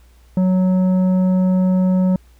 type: tone with tanh clipping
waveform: sine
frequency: 185 Hz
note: F#3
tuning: in tune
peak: -14 dBFS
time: 0.37-2.16 s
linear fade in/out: 2 ms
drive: 9 dB
effects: added 60 Hz sine -46 dBFS peak until 2.39 s + pink hiss -57 dBFS RMS until 2.39 s